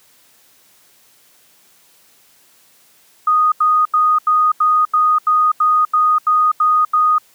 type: tone bursts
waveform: sine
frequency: 1240 Hz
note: D#6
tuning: 6 cents flat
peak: -10 dBFS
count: 12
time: 3.27-7.183 s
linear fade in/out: 5 ms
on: 250 ms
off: 83 ms
effects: white hiss -52 dBFS RMS until 7.34 s + high-pass 100 Hz 12 dB/octave